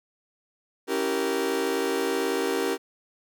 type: chord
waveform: 40% pulse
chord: C# diminished seventh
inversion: none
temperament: equal with one note detuned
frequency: 277.2 / 329.6 / 388.2 / 466.2 Hz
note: C#4 / E4 / G4 / Bb4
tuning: 0 / 0 / -17 / 0 cents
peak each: -31 / -32 / -27 / -28 dBFS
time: 0.87-2.78 s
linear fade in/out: 50 ms
effects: none